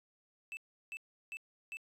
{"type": "tone bursts", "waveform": "triangle", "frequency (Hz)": 2637, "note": "E7", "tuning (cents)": 0, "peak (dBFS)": -39, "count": 4, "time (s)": [0.52, 1.77], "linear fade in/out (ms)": 0, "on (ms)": 50, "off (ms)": 350, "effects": ["resampled to 32000 Hz"]}